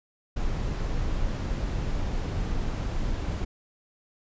brown noise, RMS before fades -28 dBFS, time 0.36-3.45 s, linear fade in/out 10 ms, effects resampled to 16000 Hz

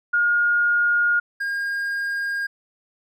sine / triangle tone pair in turn, 1426 / 1618.4 Hz, F6 / G#6, +36 / -45 cents, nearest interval major second, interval 219 cents, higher second, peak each -16 / -21 dBFS, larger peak first, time 0.13-1.2 / 1.4-2.47 s, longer neither, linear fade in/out 10 ms, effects none

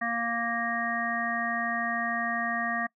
harmonic tone, 233.2 Hz, A#3, 1 cent sharp, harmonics 1 / 3 / 5 / 7 / 8, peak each -35 / -33 / -34 / -38 / -31 dBFS, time 0.01-2.87 s, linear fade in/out 10 ms, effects noise-tail reverb RT60 0.1 s tail -23 dB re dry

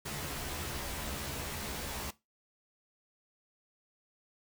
pink noise with comb filter, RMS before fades -39 dBFS, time 0.05-2.11 s, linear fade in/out 10 ms, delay 14 ms, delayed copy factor +0.95, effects noise-tail reverb RT60 0.2 s tail -17 dB re dry

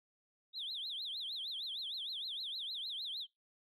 sine tone with vibrato, 3604 Hz, A7, 41 cents sharp, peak -38 dBFS, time 0.53-3.27 s, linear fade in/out 50 ms, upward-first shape triangle, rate 6.5 Hz, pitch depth 290 cents each way, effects noise-tail reverb RT60 0.2 s tail -26 dB re dry + tanh soft clip ceiling -35 dBFS

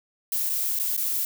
violet noise with dropouts, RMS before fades -26 dBFS, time 0.32-1.25 s, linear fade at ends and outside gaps 2 ms, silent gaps 0.494-0.497 / 0.79-0.797 / 0.967-0.976 s, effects none

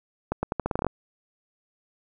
accelerating click train, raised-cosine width 1 ms, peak -11 dBFS, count 11, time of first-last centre 0.32-0.867 s, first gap 110 ms, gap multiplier 0.83, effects none

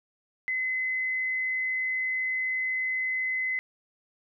sine tone, 2037 Hz, C7, 47 cents flat, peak -26 dBFS, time 0.48-3.59 s, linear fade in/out 0 ms, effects none

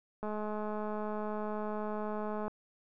click train, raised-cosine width 1 ms, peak -25 dBFS, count 478, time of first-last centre 0.23-2.48 s, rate 212 Hz, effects none

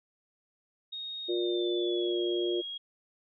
sine tone with pitch glide, 3729 to 3284 Hz, A#7 to G#7, 0 to -20 cents, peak -36 dBFS, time 0.92-2.78 s, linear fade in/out 10 ms, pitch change -220 cents, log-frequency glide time 1.26-2.2 s
harmonic tone, 118.2 Hz, A#2, 24 cents sharp, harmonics 3 / 4 / 5, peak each -28 / -37 / -40 dBFS, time 1.28-2.62 s, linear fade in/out 20 ms
effects none

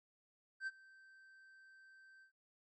triangle tone with ADSR envelope, 1556 Hz, G6, 13 cents flat, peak -35 dBFS, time 0.6-2.32 s, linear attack 70 ms, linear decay 34 ms, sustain -23 dB, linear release 100 ms, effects MP3 32 kbps

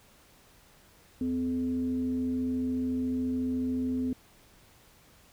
sine tone with frequency modulation, 255.5 Hz, C4, 41 cents flat, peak -27 dBFS, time 1.21-4.13 s, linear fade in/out 2 ms, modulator 175 Hz, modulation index 0.38, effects pink hiss -59 dBFS RMS until 5.32 s

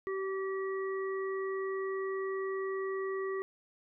harmonic tone, 385 Hz, G4, 31 cents flat, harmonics 1 / 3 / 5, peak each -33 / -42 / -44 dBFS, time 0.07-3.42 s, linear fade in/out 0 ms, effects none

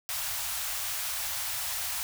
white band-stop noise, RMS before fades -33 dBFS, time 0.09-2.03 s, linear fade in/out 0 ms, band 120 to 630 Hz, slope 48 dB/octave, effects none

